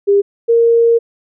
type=tone pair in turn; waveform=sine; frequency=401.7 / 464.4 Hz; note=G4 / A#4; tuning=+42 / -7 cents; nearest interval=minor third; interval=251 cents; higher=second; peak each=-7 dBFS; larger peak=neither; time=0.07-0.22 / 0.48-0.99 s; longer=second; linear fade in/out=20 ms; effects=none